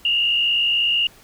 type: tone with frequency modulation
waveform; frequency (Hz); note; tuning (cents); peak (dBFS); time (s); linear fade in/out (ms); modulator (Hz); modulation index
sine; 2830; F7; +22; -16; 0.05-1.07; 2; 58.2; 1.3
effects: pink hiss -49 dBFS RMS until 1.23 s